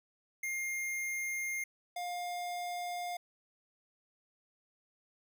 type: tone pair in turn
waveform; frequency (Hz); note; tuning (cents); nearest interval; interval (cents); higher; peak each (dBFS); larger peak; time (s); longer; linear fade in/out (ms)
square; 2120 / 707.5; C7 / F5; +22 / +22; octave + perfect fifth; 1900; first; -35 / -37; first; 0.43-1.64 / 1.96-3.17; neither; 5
effects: none